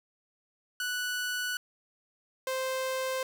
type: tone pair in turn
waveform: sawtooth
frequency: 1480 / 522.1 Hz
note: F#6 / C5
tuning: 0 / -4 cents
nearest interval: octave + tritone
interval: 1804 cents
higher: first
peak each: -27 / -26 dBFS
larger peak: second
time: 0.8-1.57 / 2.47-3.23 s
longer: first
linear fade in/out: 2 ms
effects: none